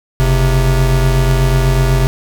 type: tone pair together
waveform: square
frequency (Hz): 46.3 / 130.81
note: F#1 / C3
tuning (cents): +2 / 0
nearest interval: octave + tritone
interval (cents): 1798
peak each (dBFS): -13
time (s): 0.2-2.07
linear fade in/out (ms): 0
effects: none